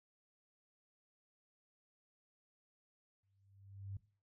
sine tone with exponential growth, 98.3 Hz, G2, 5 cents sharp, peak -40 dBFS, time 3.23-3.97 s, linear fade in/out 5 ms, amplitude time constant 160 ms, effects noise-tail reverb RT60 0.4 s tail -17 dB re dry

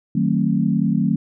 sine chord, D# diminished seventh, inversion none, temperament just, 155.56 / 186.68 / 224 / 268.8 Hz, D#3 / F#3 / A3 / C4, 0 / +16 / +31 / +47 cents, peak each -22 / -20 / -20 / -24 dBFS, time 0.15-1.16 s, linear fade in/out 5 ms, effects none

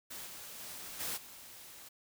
white noise with level steps, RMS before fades -45 / -48 / -46 / -38 / -52 dBFS, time 0.1-1.89 s, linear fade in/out 10 ms, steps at 0.25 / 0.58 / 0.99 / 1.16 s, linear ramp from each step 20 ms, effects none

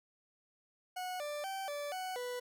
40% pulse tone with pitch steps, 733 / 590 / 774 / 581 / 744 / 493.2 Hz, F#5 / D5 / G5 / D5 / F#5 / B4, -16 / +8 / -22 / -19 / +9 / -2 cents, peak -37 dBFS, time 0.96-2.4 s, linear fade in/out 10 ms, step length 240 ms, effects none

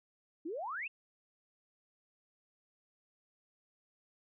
sine exponential sweep, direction up, 293.7 to 2794 Hz, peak -37 dBFS, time 0.45-0.88 s, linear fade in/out 10 ms, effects none

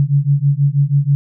sine beating tone pair, 138.59 / 144.79 Hz, C#3 / D3, 0 / -24 cents, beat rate 6.2 Hz, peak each -14 dBFS, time 0-1.15 s, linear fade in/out 0 ms, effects none

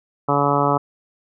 harmonic tone, 142.8 Hz, D3, 48 cents flat, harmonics 1 / 2 / 3 / 4 / 5 / 6 / 7 / 8 / 9, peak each -24 / -24 / -24 / -24 / -24 / -24 / -24 / -24 / -24 dBFS, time 0.28-0.78 s, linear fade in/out 10 ms, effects none

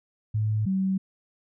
sine tone pair in turn, 107.6 / 190.84 Hz, A2 / G3, -38 / -46 cents, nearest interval minor seventh, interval 992 cents, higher second, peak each -22 dBFS, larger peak neither, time 0.34-0.66 / 0.66-0.98 s, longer neither, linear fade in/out 10 ms, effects none

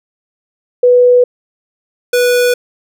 sine / square tone pair in turn, 493 / 490.6 Hz, B4 / B4, -3 / -12 cents, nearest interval unison, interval 9 cents, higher first, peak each -4 / -9 dBFS, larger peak first, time 0.83-1.24 / 2.13-2.54 s, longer neither, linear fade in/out 5 ms, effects none

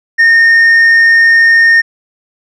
triangle tone with tanh clipping, 1833 Hz, A#6, 30 cents flat, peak -4 dBFS, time 0.18-1.82 s, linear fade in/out 20 ms, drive 7 dB, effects none

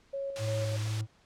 sine tone with tremolo, 551 Hz, C#5, 11 cents flat, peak -32 dBFS, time 0.13-0.77 s, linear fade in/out 10 ms, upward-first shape square, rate 2.9 Hz, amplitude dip 40%
white noise, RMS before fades -39 dBFS, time 0.36-1.01 s, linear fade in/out 0 ms
triangle tone with vibrato, 107.7 Hz, A2, 37 cents flat, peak -28 dBFS, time 0.38-1.07 s, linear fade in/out 50 ms, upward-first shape square, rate 2.2 Hz, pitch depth 14 cents each way
effects pink hiss -64 dBFS RMS until 1.25 s + low-pass 6000 Hz 12 dB/octave

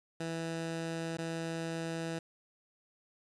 15% pulse tone with dropouts, 164.5 Hz, E3, 3 cents flat, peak -29 dBFS, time 0.2-2.19 s, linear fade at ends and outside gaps 5 ms, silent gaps 1.171-1.184 s, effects resampled to 22050 Hz + 10-bit

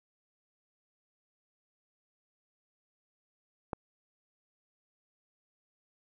click, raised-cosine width 1 ms, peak -19 dBFS, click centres 3.732 s, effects none

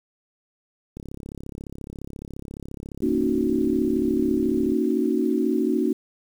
click train, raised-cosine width 3 ms, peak -23 dBFS, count 130, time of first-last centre 0.97-4.72 s, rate 34.4 Hz
sine chord, D# minor seventh, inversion second, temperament equal, 233.1 / 277.2 / 311.1 / 370 Hz, A#3 / C#4 / D#4 / F#4, 0 / 0 / 0 / 0 cents, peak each -25 dBFS, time 3.02-5.93 s, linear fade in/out 5 ms
effects 8-bit

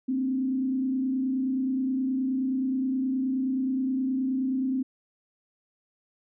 sine tone with frequency modulation, 261.6 Hz, C4, in tune, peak -24 dBFS, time 0.08-4.83 s, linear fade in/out 10 ms, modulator 29.5 Hz, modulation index 0.49, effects none

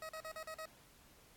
20% pulse tone bursts, 635 Hz, D#5, 35 cents sharp, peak -39 dBFS, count 6, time 0.02-0.656 s, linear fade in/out 2 ms, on 71 ms, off 42 ms, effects pink hiss -64 dBFS RMS until 1.36 s + AAC 64 kbps

